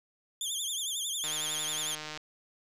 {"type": "tone with vibrato", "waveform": "20% pulse", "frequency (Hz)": 3375, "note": "G#7", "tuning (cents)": 27, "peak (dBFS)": -26, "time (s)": [0.41, 1.95], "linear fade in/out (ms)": 2, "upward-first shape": "triangle", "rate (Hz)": 11, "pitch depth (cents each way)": 150}
{"type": "click train", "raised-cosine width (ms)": 0.2, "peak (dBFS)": -22, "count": 144, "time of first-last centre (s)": [1.24, 2.175], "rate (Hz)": 153}
{"effects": []}